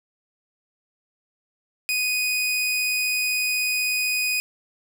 sawtooth tone, 2489 Hz, D#7, in tune, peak -18 dBFS, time 1.89-4.4 s, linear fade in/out 0 ms, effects none

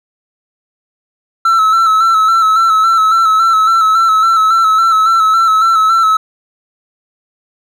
triangle tone with vibrato, 1318.5 Hz, E6, in tune, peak -5 dBFS, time 1.45-6.17 s, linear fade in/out 5 ms, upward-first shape square, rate 3.6 Hz, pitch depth 33 cents each way, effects none

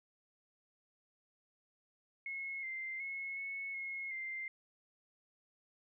sine tone with pitch steps, 2175 / 2087 / 2180 / 2200 / 2166 / 2091 Hz, C#7 / C7 / C#7 / C#7 / C#7 / C7, -33 / -5 / -29 / -14 / -41 / -2 cents, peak -39 dBFS, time 2.26-4.48 s, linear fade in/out 2 ms, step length 370 ms, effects none

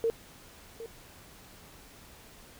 sine tone with echo, 456.9 Hz, A#4, 35 cents flat, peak -24 dBFS, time 0.04-0.1 s, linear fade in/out 0 ms, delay 760 ms, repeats 1, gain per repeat -14 dB, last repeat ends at 0.86 s, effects pink hiss -53 dBFS RMS until 2.59 s

